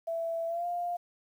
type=tone with pitch glide; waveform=sine; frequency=664 to 701 Hz; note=E5 to F5; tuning=+12 to +6 cents; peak=-30 dBFS; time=0.07-0.97 s; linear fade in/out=10 ms; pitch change=+94 cents; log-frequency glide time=0.47-0.66 s; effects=10-bit